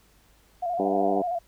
sine tone with vibrato, 698.5 Hz, F5, in tune, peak -25 dBFS, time 0.62-1.39 s, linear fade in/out 10 ms, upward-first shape square, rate 13 Hz, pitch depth 51 cents each way
harmonic tone, 98.4 Hz, G2, 7 cents sharp, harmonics 2 / 3 / 4 / 5 / 6 / 7 / 8 / 9 / 10, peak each -32 / -29 / -28 / -31 / -32 / -33 / -35 / -41 / -46 dBFS, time 0.79-1.22 s, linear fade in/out 5 ms
effects added 50 Hz sine -61 dBFS peak until 1.47 s + pink hiss -61 dBFS RMS until 1.47 s

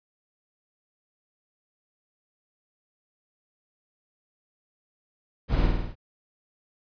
brown noise with echo, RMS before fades -24 dBFS, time 5.48-5.7 s, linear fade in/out 50 ms, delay 51 ms, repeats 5, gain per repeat -3 dB, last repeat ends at 5.955 s, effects resampled to 11025 Hz

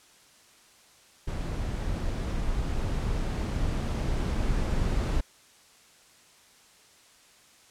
brown noise with level ramp, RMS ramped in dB -31 to -26 dBFS, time 1.27-5.21 s, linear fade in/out 10 ms, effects white hiss -57 dBFS RMS until 7.7 s + low-pass 9000 Hz 12 dB/octave

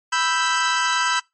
sawtooth chord, E minor, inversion second, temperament equal, 987.8 / 1318.5 / 1568 Hz, B5 / E6 / G6, 0 / 0 / 0 cents, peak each -19 dBFS, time 0.12-1.2 s, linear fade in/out 10 ms, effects noise-tail reverb RT60 0.2 s tail -24 dB re dry + MP3 32 kbps

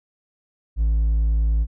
sine tone with hard clipping, 55 Hz, A1, in tune, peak -17 dBFS, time 0.76-1.67 s, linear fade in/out 50 ms, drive 2 dB, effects none

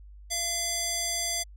square tone with band-pass filter, 682 Hz, F5, 41 cents flat, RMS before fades -30 dBFS, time 0.3-1.44 s, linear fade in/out 20 ms, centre 7000 Hz, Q 1.7, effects added 50 Hz sine -45 dBFS peak until 1.56 s

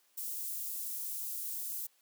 white high-pass noise, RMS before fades -39 dBFS, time 0.17-1.87 s, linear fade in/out 10 ms, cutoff 10000 Hz, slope 12 dB/octave, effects white hiss -70 dBFS RMS until 2.01 s + high-pass 300 Hz 12 dB/octave

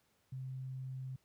sine tone, 130.81 Hz, C3, in tune, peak -40 dBFS, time 0.32-1.16 s, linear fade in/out 5 ms, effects pink hiss -75 dBFS RMS until 1.24 s + high-pass 60 Hz 12 dB/octave

